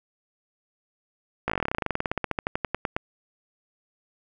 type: slowing click train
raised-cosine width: 0.5 ms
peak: -10 dBFS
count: 30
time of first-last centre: 1.48-2.965 s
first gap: 17 ms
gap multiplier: 1.07
effects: none